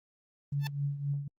sine tone with tremolo, 142.1 Hz, C#3, 43 cents sharp, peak -27 dBFS, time 0.52-1.28 s, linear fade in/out 5 ms, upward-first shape triangle, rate 3.8 Hz, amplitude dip 75%
10% pulse tone with exponential growth, 880 Hz, A5, in tune, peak -24 dBFS, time 0.59-0.67 s, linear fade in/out 1 ms, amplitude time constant 17 ms
effects Opus 32 kbps

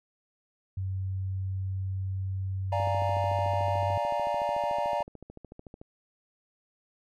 sine tone with pitch glide, 95 to 95.83 Hz, F#2 to G2, +46 to -39 cents, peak -29 dBFS, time 0.77-3.98 s, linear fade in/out 5 ms, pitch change +15 cents, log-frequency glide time 0.97-3.85 s
triangle chord, Bb dominant seventh, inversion first, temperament equal, 587.3 / 698.5 / 830.6 / 932.3 Hz, D5 / F5 / Ab5 / Bb5, 0 / 0 / 0 / 0 cents, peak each -29 / -31 / -32 / -30 dBFS, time 2.72-5.03 s, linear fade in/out 5 ms
click train, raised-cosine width 2 ms, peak -31 dBFS, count 42, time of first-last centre 2.8-5.815 s, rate 13.6 Hz
effects none

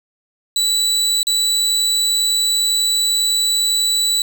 30% pulse tone with dropouts, 3951 Hz, B7, in tune, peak -12 dBFS, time 0.56-4.22 s, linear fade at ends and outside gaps 2 ms, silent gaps 1.231-1.269 s, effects none

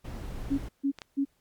brown noise, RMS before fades -37 dBFS, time 0.04-0.69 s, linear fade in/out 10 ms
sine tone bursts, 277.2 Hz, C#4, in tune, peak -23 dBFS, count 3, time 0.5-1.252 s, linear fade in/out 20 ms, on 84 ms, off 250 ms
clicks, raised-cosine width 0.2 ms, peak -25 / -21 dBFS, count 2, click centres 0.987 / 1.018 s
effects pink hiss -71 dBFS RMS until 1.4 s + MP3 96 kbps

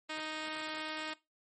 5% pulse tone, 311.1 Hz, D#4, in tune, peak -26 dBFS, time 0.09-1.14 s, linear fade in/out 10 ms, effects noise-tail reverb RT60 0.2 s tail -18 dB re dry + MP3 32 kbps

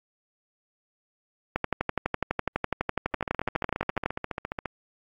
two click trains, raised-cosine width 0.5 ms, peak -15 / -10 dBFS, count 23 / 31, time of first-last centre 3.14-4.657 / 1.56-4.06 s, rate 14.5 / 12 Hz, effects AAC 64 kbps

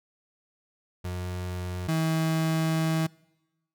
35% pulse tone pair in turn, 90.2 / 160.72 Hz, F#2 / E3, -44 / -44 cents, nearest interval minor seventh, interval 1000 cents, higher second, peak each -29 / -22 dBFS, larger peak second, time 1.04-1.88 / 1.88-3.07 s, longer second, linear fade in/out 10 ms, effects noise-tail reverb RT60 1.0 s tail -24 dB re dry

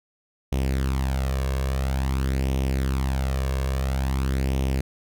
sawtooth tone with flanger, 66.4 Hz, C2, 26 cents sharp, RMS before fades -24 dBFS, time 0.52-4.81 s, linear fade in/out 5 ms, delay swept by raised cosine 0.33 to 1.83 ms, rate 0.49 Hz, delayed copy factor +0.6, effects none

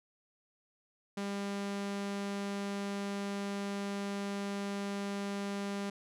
sawtooth tone, 200 Hz, G3, 35 cents sharp, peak -31 dBFS, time 1.17-5.9 s, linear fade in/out 5 ms, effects low-pass 9000 Hz 12 dB/octave

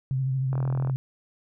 sine tone with vibrato, 132.1 Hz, C3, 17 cents sharp, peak -23 dBFS, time 0.11-0.96 s, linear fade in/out 0 ms, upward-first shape triangle, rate 13 Hz, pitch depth 47 cents each way
click train, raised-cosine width 1 ms, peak -22 dBFS, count 16, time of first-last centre 0.53-0.898 s, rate 40.8 Hz
effects none

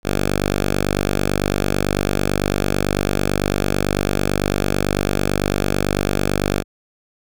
5% pulse tone, 49 Hz, G1, in tune, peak -6 dBFS, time 0.03-6.64 s, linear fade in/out 50 ms, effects none

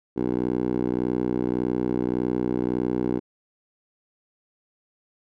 10% pulse tone with band-pass filter, 61.74 Hz, B1, in tune, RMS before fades -25 dBFS, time 0.16-3.2 s, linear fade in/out 20 ms, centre 350 Hz, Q 1.8, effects none

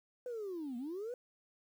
sine linear two-way sweep, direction down then up, 507 to 230.1 to 507 Hz, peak -37 dBFS, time 0.26-1.14 s, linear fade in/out 2 ms, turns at 0.77 s, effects tanh soft clip ceiling -36 dBFS + 11-bit

